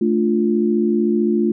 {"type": "chord", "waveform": "sine", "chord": "D minor", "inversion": "second", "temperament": "equal", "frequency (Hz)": [220, 293.7, 349.2], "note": ["A3", "D4", "F4"], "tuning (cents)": [0, 0, 0], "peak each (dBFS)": [-17, -23, -18], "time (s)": [0.01, 1.52], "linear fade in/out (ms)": 5, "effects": []}